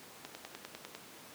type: click train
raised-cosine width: 0.2 ms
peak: -25 dBFS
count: 8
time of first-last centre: 0.25-0.95 s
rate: 10 Hz
effects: pink hiss -52 dBFS RMS until 1.34 s + high-pass 200 Hz 12 dB/octave

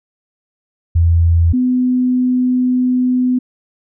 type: tone pair in turn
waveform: sine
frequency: 84 / 251.7 Hz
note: E2 / B3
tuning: +33 / +33 cents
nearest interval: octave + perfect fifth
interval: 1900 cents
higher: second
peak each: -8 / -11 dBFS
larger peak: first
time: 0.95-1.53 / 1.53-3.39 s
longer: second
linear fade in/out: 10 ms
effects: none

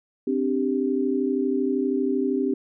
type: chord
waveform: sine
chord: C suspended second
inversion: none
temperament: just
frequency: 261.6 / 294.3 / 392.4 Hz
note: C4 / D4 / G4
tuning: 0 / +4 / +2 cents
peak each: -24 / -27 / -25 dBFS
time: 0.27-2.54 s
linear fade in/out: 5 ms
effects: none

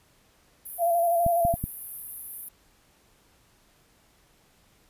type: high-pass noise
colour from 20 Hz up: white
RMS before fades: -36 dBFS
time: 0.65-2.49 s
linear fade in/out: 10 ms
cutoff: 10000 Hz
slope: 96 dB/octave
type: tone with vibrato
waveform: sine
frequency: 684 Hz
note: F5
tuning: 36 cents flat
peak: -20 dBFS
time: 0.78-1.56 s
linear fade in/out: 50 ms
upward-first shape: square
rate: 12 Hz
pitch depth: 26 cents each way
type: clicks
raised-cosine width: 5 ms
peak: -16 dBFS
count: 4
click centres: 1.264 / 1.451 / 1.54 / 1.64 s
effects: pink hiss -62 dBFS RMS until 4.89 s + resampled to 32000 Hz

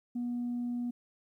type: tone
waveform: sine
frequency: 242.1 Hz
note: B3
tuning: 34 cents flat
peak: -30 dBFS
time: 0.15-0.91 s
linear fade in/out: 10 ms
effects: tanh soft clip ceiling -29 dBFS + 12-bit

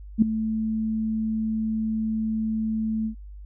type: tone with ADSR envelope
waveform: sine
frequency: 220 Hz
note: A3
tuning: in tune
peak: -10 dBFS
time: 0.18-3.15 s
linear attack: 41 ms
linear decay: 4 ms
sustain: -13 dB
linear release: 93 ms
effects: added 50 Hz sine -38 dBFS peak until 3.45 s

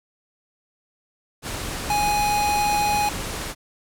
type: low-pass noise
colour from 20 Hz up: pink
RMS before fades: -30 dBFS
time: 1.42-3.55 s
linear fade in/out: 50 ms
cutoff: 12000 Hz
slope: 24 dB/octave
type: tone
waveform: square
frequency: 830.6 Hz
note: G#5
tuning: in tune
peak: -20 dBFS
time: 1.9-3.09 s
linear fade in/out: 2 ms
effects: none

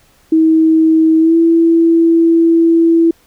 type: tone with pitch glide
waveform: sine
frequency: 320 to 331.7 Hz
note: D#4 to E4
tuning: +49 to +11 cents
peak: -6 dBFS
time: 0.32-3.11 s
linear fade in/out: 5 ms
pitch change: +62 cents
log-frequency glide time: 1.19-1.36 s
effects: pink hiss -51 dBFS RMS until 3.26 s

